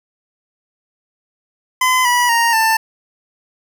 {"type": "tone with pitch steps", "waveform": "25% pulse", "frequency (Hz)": [1020, 974.5, 931, 889.5], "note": ["C6", "B5", "A#5", "A5"], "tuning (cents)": [-44, -23, -2, 19], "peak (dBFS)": -8, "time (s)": [1.81, 2.77], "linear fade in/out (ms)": 5, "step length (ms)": 240, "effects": []}